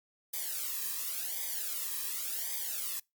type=noise with flanger; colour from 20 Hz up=blue; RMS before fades=-36 dBFS; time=0.33-3 s; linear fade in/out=10 ms; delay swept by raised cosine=0.72 to 1.41 ms; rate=0.91 Hz; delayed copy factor=-0.95; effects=noise-tail reverb RT60 0.2 s tail -25 dB re dry + Opus 48 kbps